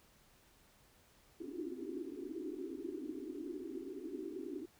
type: band-pass noise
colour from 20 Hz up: white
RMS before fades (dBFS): -44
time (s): 1.4-4.66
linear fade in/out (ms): 10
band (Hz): 260 to 390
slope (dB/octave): 96
effects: pink hiss -67 dBFS RMS until 4.79 s

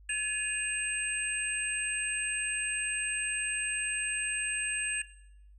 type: tone cluster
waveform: sine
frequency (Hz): 1708 / 2500 / 2779 / 8340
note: G#6 / D#7 / F7 / C9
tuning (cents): +48 / +8 / -9 / -7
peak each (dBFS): -34 / -37 / -36 / -33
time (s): 0.09-5.02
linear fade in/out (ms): 5
effects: noise-tail reverb RT60 0.7 s tail -18 dB re dry + added 50 Hz sine -52 dBFS peak until 5.58 s

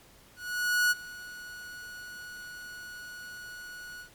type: tone with ADSR envelope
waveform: 45% pulse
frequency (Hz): 1463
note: F#6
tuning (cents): -20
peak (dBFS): -21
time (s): 0.36-4.1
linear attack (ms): 550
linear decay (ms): 28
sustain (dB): -20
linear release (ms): 100
effects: pink hiss -57 dBFS RMS until 4.14 s + MP3 96 kbps

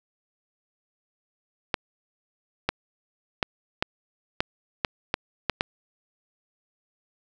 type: clicks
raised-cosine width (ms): 0.3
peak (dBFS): -6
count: 9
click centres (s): 1.742 / 2.69 / 3.428 / 3.825 / 4.405 / 4.848 / 5.141 / 5.497 / 5.609
effects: none

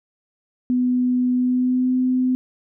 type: tone with pitch glide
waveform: sine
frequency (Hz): 249.6 to 254.7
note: B3 to C4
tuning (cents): +19 to -46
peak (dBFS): -16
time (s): 0.7-2.35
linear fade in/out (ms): 0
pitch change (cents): +35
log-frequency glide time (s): 1.35-1.94
effects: none

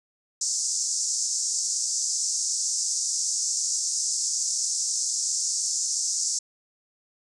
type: band-pass noise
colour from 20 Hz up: white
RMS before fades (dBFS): -27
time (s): 0.41-6.39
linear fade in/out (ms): 5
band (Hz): 5300 to 7800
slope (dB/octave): 48
effects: resampled to 24000 Hz

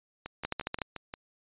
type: two click trains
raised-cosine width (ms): 0.3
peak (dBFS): -15 / -22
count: 6 / 6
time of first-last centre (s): 0.45-0.818 / 0.26-1.139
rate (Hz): 13.6 / 5.69
effects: resampled to 8000 Hz

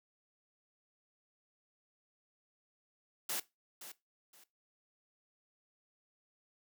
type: noise with echo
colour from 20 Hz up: white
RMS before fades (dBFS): -37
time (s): 3.29-3.4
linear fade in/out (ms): 5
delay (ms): 520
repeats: 2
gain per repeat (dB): -12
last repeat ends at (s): 4.44
effects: noise-tail reverb RT60 0.2 s tail -18 dB re dry + high-pass 200 Hz 12 dB/octave

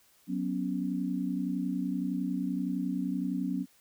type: chord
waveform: sine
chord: F# suspended fourth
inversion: none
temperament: just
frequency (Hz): 185 / 246.7 / 277.5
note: F#3 / B3 / C#4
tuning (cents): 0 / -2 / +2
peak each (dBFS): -33 / -34 / -33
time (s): 0.27-3.66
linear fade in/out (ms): 50
effects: white hiss -64 dBFS RMS until 3.8 s

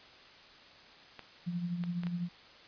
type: clicks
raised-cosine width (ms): 0.3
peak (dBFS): -28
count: 4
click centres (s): 1.193 / 1.838 / 2.035 / 2.069
type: tone with tremolo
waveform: sine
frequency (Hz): 174.61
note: F3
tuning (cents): 0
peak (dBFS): -30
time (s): 1.46-2.29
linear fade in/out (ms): 20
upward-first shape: triangle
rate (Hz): 12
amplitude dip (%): 60
effects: white hiss -55 dBFS RMS until 2.67 s + resampled to 11025 Hz

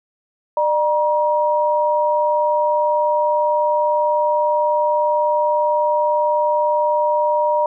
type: tone pair together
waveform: sine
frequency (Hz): 600 / 950.9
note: D5 / A#5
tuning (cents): +37 / +34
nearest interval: minor sixth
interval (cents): 797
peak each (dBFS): -17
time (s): 0.57-7.66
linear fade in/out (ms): 2
effects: none

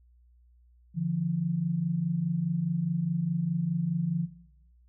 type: tone pair together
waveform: sine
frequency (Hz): 146.6 / 171.44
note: D3 / F3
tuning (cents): -3 / -32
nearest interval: minor third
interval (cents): 271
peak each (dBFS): -31 / -28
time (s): 0.94-4.28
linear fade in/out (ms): 50
effects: noise-tail reverb RT60 0.9 s tail -19 dB re dry + added 60 Hz sine -57 dBFS peak until 4.88 s

